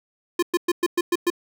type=tone bursts; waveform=square; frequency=349.2 Hz; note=F4; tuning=in tune; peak=-18 dBFS; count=7; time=0.39-1.302 s; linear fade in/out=5 ms; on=36 ms; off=110 ms; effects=none